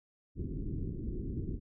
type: low-pass noise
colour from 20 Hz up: pink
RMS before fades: -37 dBFS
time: 0.35-1.6 s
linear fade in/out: 50 ms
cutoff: 380 Hz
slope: 48 dB/octave
effects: none